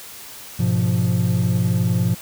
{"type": "chord", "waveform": "triangle", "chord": "F diminished", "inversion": "first", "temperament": "equal", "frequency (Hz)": [103.83, 123.47, 174.61], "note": ["Ab2", "Cb3", "F3"], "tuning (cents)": [0, 0, 0], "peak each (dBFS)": -18, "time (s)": [0.59, 2.15], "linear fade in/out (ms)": 10, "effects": ["tanh soft clip ceiling -8 dBFS", "white hiss -38 dBFS RMS until 2.21 s"]}